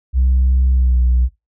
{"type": "tone with pitch glide", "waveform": "sine", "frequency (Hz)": [64.2, 61.66], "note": ["C2", "B1"], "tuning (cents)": [-32, -2], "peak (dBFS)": -9, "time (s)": [0.13, 1.29], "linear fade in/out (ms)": 50, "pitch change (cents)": -70, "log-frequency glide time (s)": [0.73, 0.99], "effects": ["noise-tail reverb RT60 0.2 s tail -19 dB re dry", "tanh soft clip ceiling -8 dBFS"]}